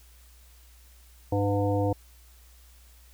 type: harmonic tone with a mistuned harmonic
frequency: 100.5 Hz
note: G2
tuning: 44 cents sharp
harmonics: 1 / 3 / 5 / 7 / 9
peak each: -26 / -29 / -28 / -33 / -37 dBFS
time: 1.32-1.93 s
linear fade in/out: 5 ms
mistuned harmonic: 7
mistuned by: +41 cents
effects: added 60 Hz sine -52 dBFS peak until 3.13 s + white hiss -59 dBFS RMS until 3.13 s